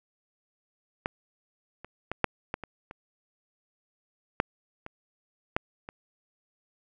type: clicks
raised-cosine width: 0.5 ms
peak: -13 / -27 / -16 / -6 / -15 / -23 / -26 / -7 / -24 / -9 / -24 dBFS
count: 11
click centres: 1.059 / 1.846 / 2.116 / 2.243 / 2.541 / 2.637 / 2.911 / 4.401 / 4.864 / 5.565 / 5.889 s
effects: none